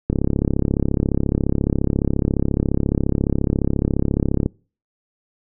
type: click train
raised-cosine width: 3 ms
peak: -5 dBFS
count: 151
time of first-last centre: 0.1-4.46 s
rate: 34.4 Hz
effects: noise-tail reverb RT60 0.4 s tail -26 dB re dry